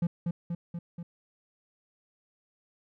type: tone with echo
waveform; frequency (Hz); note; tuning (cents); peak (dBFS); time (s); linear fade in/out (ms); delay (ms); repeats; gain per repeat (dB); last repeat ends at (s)
triangle; 171.3; F3; -33; -22; 0.02-0.07; 5; 240; 4; -3; 1.03
effects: none